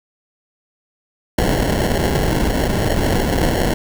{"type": "noise with sample-and-hold", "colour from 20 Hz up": "pink", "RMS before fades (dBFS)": -17, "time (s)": [1.38, 3.74], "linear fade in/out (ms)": 5, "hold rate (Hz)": 1225, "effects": []}